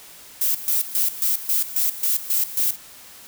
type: noise with tremolo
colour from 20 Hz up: violet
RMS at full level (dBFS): -20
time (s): 0.41-2.76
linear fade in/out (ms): 5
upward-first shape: square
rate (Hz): 3.7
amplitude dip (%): 80
effects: white hiss -44 dBFS RMS until 3.27 s